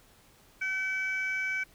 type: tone pair together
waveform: sine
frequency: 1527 / 2288 Hz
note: G6 / D7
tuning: -46 / -46 cents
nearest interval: perfect fifth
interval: 700 cents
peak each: -31 / -29 dBFS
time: 0.61-1.64 s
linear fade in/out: 10 ms
effects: tanh soft clip ceiling -25 dBFS + pink hiss -60 dBFS RMS until 1.74 s